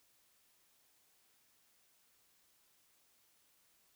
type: silence
effects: white hiss -72 dBFS RMS until 3.95 s